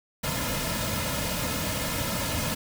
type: noise with comb filter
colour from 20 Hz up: pink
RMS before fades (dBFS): -29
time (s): 0.23-2.55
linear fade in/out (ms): 10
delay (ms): 2.6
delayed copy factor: -0.7
effects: none